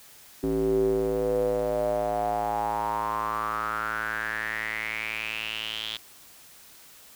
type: tone with band-pass filter sweep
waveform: square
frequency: 55 Hz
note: A1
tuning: in tune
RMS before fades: -28 dBFS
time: 0.43-5.97 s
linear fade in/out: 5 ms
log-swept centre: 330 to 3400 Hz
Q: 7
effects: white hiss -51 dBFS RMS until 7.15 s